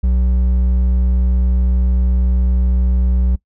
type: tone with hard clipping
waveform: triangle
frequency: 61.9 Hz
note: B1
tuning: 5 cents sharp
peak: -13 dBFS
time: 0.03-3.36 s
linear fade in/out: 10 ms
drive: 9 dB
effects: noise-tail reverb RT60 0.1 s tail -22 dB re dry